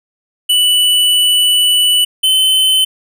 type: tone pair in turn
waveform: square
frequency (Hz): 2969 / 3054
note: F#7 / G7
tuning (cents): +5 / -46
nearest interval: unison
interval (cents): 49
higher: second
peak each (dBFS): -9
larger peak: neither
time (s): 0.49-2.05 / 2.23-2.85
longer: first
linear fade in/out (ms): 10
effects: none